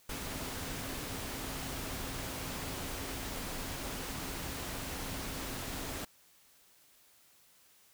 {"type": "tone in noise", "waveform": "sine", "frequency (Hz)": 267.1, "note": "C4", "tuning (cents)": 36, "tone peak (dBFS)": -49, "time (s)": [0.09, 6.05], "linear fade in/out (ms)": 5, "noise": "pink", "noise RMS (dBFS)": -40, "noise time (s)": [0.09, 6.05], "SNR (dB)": -12, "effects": ["white hiss -64 dBFS RMS until 7.93 s"]}